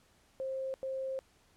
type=tone bursts at uneven times; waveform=sine; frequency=530 Hz; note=C5; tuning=22 cents sharp; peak=-34 dBFS; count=2; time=0.4-0.74 / 0.83-1.19 s; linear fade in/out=0 ms; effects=pink hiss -67 dBFS RMS until 1.56 s + low-pass 11000 Hz 12 dB/octave